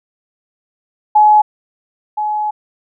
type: tone pair in turn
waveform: sine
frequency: 847 / 847 Hz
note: G#5 / G#5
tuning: +34 / +34 cents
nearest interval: unison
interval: 0 cents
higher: neither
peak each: -5 / -15 dBFS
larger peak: first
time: 1.15-1.42 / 2.17-2.51 s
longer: second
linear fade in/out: 10 ms
effects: none